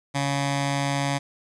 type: tone with notch filter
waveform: 10% pulse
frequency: 140.2 Hz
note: C#3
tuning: 20 cents sharp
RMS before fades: -25 dBFS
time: 0.14-1.19 s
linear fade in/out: 20 ms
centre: 420 Hz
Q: 1.1
effects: resampled to 22050 Hz + 8-bit